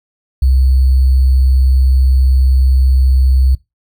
sine tone with sample-and-hold, 65.3 Hz, C2, 3 cents flat, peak -7 dBFS, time 0.42-3.55 s, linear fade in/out 5 ms, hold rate 4410 Hz, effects noise-tail reverb RT60 0.2 s tail -21 dB re dry

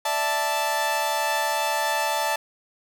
sawtooth chord, D suspended second, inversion none, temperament equal, 587.3 / 659.3 / 880 Hz, D5 / E5 / A5, 0 / 0 / 0 cents, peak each -26 / -26 / -20 dBFS, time 0.05-2.36 s, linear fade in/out 5 ms, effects none

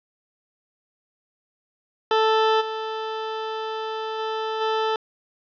20% pulse tone with level steps, 440 Hz, A4, in tune, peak -12 / -22 / -20 / -16 dBFS, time 2.11-4.96 s, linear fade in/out 2 ms, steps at 2.6 / 4.18 / 4.6 s, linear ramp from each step 20 ms, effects resampled to 11025 Hz + 9-bit

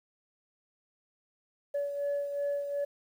sine beating tone pair, 570 / 572.7 Hz, C#5 / D5, +48 / -44 cents, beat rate 2.7 Hz, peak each -29 / -37 dBFS, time 1.74-2.85 s, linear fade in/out 10 ms, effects tanh soft clip ceiling -26 dBFS + 10-bit

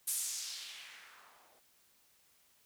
violet noise with low-pass filter sweep, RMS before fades -43 dBFS, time 0.07-1.6 s, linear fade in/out 10 ms, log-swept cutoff 11000 to 580 Hz, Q 1.7, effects white hiss -69 dBFS RMS until 2.65 s

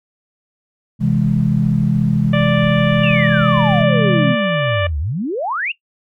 sine chord, C augmented, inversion none, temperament equal, 130.81 / 164.81 / 207.7 Hz, C3 / E3 / G#3, 0 / 0 / 0 cents, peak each -17 dBFS, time 0.99-4.36 s, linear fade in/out 50 ms
brown noise, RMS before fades -34 dBFS, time 1-3.83 s, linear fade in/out 10 ms
harmonic tone, 587.3 Hz, D5, in tune, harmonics 1 / 2 / 3 / 4 / 5 / 6, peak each -18 / -25 / -24 / -28 / -28 / -35 dBFS, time 2.33-4.87 s, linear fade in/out 5 ms
sine exponential two-way sweep, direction down then up, 2882 to 69.3 to 2882 Hz, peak -18 dBFS, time 3.03-5.72 s, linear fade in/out 5 ms, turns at 4.99 s
effects noise-tail reverb RT60 0.1 s tail -18 dB re dry

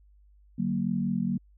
sine chord, D augmented, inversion none, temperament equal with one note detuned, 146.83 / 188.34 / 233.1 Hz, D3 / F#3 / A#3, 0 / +31 / 0 cents, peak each -34 / -28 / -29 dBFS, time 0.58-1.38 s, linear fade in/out 10 ms, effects added 50 Hz sine -55 dBFS peak until 1.57 s

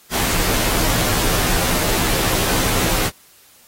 pink noise with comb filter, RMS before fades -19 dBFS, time 0.1-3.11 s, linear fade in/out 50 ms, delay 14 ms, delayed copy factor -0.95, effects white hiss -50 dBFS RMS until 3.67 s + AAC 48 kbps

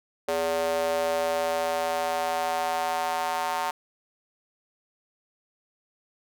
square tone with high-pass filter sweep, 82.41 Hz, E2, in tune, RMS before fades -27 dBFS, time 0.28-3.71 s, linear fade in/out 5 ms, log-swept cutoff 510 to 860 Hz, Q 3.9, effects none

